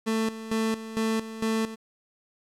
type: tone with tremolo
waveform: 30% pulse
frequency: 222.2 Hz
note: A3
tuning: 17 cents sharp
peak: -21 dBFS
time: 0.06-1.76 s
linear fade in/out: 20 ms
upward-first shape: square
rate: 2.2 Hz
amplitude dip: 75%
effects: low-pass 11000 Hz 12 dB/octave + 10-bit